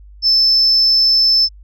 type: tone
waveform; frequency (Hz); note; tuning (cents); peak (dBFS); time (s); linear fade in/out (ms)
sine; 5274; E8; 0; -8; 0.22-1.49; 50
effects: tanh soft clip ceiling -5 dBFS + added 50 Hz sine -37 dBFS peak until 1.63 s